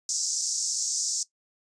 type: band-pass noise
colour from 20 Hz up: pink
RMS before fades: -29 dBFS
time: 0.09-1.23 s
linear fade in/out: 2 ms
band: 5300 to 7700 Hz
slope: 48 dB/octave
effects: noise-tail reverb RT60 0.1 s tail -17 dB re dry + resampled to 22050 Hz